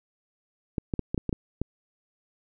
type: clicks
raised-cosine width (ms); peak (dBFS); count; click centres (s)
3; -14; 8; 0.782 / 0.938 / 0.993 / 1.145 / 1.178 / 1.293 / 1.328 / 1.616
effects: none